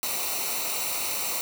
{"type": "noise with comb filter", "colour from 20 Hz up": "white", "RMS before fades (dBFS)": -29, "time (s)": [0.03, 1.41], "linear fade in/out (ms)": 0, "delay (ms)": 0.6, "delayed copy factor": -0.7, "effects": []}